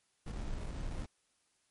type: noise with sample-and-hold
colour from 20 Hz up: brown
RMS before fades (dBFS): -39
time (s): 0.26-1.06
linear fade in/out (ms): 5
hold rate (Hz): 1575
effects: white hiss -75 dBFS RMS until 1.7 s + MP3 48 kbps